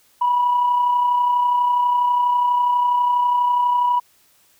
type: tone with amplitude modulation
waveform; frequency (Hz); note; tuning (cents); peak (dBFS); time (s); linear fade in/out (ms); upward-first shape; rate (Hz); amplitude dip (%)
sine; 977; B5; -19; -12; 0.21-4; 10; sine; 32.2; 40
effects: tanh soft clip ceiling -10 dBFS + white hiss -57 dBFS RMS until 4.59 s